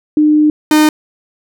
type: tone pair in turn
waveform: sine / 45% pulse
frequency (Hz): 302.7 / 306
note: D#4 / D#4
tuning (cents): -48 / -29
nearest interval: unison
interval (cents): 19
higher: second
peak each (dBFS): -6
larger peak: neither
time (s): 0.17-0.5 / 0.71-0.89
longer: first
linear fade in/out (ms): 2
effects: none